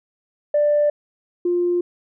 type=tone pair in turn; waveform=sine; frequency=590 / 351.6 Hz; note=D5 / F4; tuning=+8 / +12 cents; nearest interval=major sixth; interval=896 cents; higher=first; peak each=-13 / -16 dBFS; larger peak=first; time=0.54-0.9 / 1.45-1.81 s; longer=neither; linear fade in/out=5 ms; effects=tanh soft clip ceiling -10 dBFS